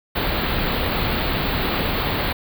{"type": "band-stop noise", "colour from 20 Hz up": "pink", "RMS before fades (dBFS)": -22, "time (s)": [0.15, 2.33], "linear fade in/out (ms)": 10, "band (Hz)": [4500, 14000], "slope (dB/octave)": 96, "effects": []}